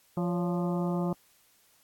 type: harmonic tone with a mistuned harmonic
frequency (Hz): 174.61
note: F3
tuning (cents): 0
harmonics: 1 / 2 / 3 / 4 / 5 / 6 / 7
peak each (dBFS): -28 / -34 / -38 / -40 / -42 / -44 / -45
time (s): 0.17-1.13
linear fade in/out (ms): 2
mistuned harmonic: 3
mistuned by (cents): +97
effects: white hiss -64 dBFS RMS until 1.83 s + AAC 64 kbps